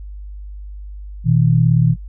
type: tone pair together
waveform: sine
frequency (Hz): 122.1 / 159.72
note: B2 / D#3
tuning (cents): -19 / +46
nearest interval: perfect fourth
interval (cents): 465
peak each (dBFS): -13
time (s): 1.24-1.96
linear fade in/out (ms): 50
effects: noise-tail reverb RT60 0.1 s tail -25 dB re dry + added 50 Hz sine -29 dBFS peak until 2.08 s